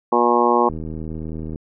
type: harmonic tone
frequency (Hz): 120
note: B2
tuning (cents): -49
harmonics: 2 / 3 / 4 / 5 / 6 / 7 / 8 / 9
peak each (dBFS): -23 / -20 / -21 / -25 / -26 / -20 / -22 / -20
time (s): 0.12-0.69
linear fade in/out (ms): 5
type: click train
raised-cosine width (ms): 3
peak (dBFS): -18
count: 69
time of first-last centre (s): 0.7-1.559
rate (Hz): 79.2
effects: none